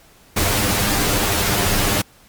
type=noise with comb filter; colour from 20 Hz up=pink; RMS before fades=-18 dBFS; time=0.36-2.02 s; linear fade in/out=10 ms; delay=10 ms; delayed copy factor=+0.65; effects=pink hiss -50 dBFS RMS until 2.28 s + MP3 96 kbps